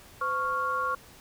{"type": "tone cluster", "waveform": "sine", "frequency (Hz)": [510, 1106, 1396], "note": ["C5", "C#6", "F6"], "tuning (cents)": [-44, -4, -1], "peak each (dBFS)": [-36, -28, -31], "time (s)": [0.21, 0.95], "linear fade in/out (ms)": 5, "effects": ["pink hiss -52 dBFS RMS until 1.2 s"]}